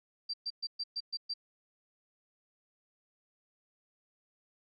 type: tone bursts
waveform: sine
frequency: 4699 Hz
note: D8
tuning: in tune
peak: -33 dBFS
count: 7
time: 0.29-1.339 s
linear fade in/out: 10 ms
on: 47 ms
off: 120 ms
effects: none